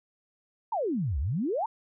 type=exponential two-way sweep; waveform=sine; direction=down then up; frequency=959 to 61.74 to 959 Hz; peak=-26 dBFS; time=0.72-1.66 s; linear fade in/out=5 ms; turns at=1.19 s; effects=none